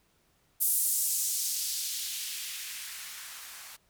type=noise with band-pass filter sweep; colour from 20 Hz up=violet; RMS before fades=-33 dBFS; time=0.6-3.77 s; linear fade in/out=20 ms; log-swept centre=11000 to 900 Hz; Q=1.2; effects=pink hiss -69 dBFS RMS until 3.89 s